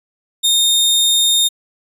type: tone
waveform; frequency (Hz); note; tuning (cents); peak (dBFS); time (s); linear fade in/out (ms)
sawtooth; 3670; A#7; -28; -8; 0.43-1.49; 20
effects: resampled to 32000 Hz